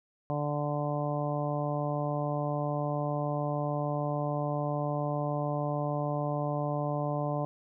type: harmonic tone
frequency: 146.83 Hz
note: D3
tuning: in tune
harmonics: 1 / 2 / 3 / 4 / 5 / 6 / 7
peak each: -32 / -37 / -41 / -34 / -37 / -43 / -40 dBFS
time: 0.3-7.45 s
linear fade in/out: 0 ms
effects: none